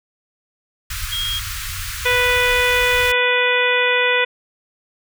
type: band-stop noise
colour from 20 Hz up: pink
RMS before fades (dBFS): -27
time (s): 0.9-3.12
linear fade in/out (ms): 5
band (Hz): 110 to 1200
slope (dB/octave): 48
type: tone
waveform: sine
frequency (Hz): 3258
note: G#7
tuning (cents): -34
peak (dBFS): -21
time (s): 1.11-1.4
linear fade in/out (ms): 20
type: harmonic tone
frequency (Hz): 493.9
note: B4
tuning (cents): 0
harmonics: 1 / 2 / 3 / 4 / 5 / 6 / 7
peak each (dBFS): -20 / -24 / -22 / -20 / -20 / -28 / -25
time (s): 2.05-4.25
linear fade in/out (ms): 10
effects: none